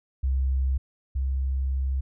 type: tone pair in turn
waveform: sine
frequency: 66 / 66.46 Hz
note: C2 / C2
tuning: +16 / +28 cents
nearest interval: unison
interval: 12 cents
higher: second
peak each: -21 / -23 dBFS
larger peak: first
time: 0.23-0.78 / 1.15-2.01 s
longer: second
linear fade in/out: 10 ms
effects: none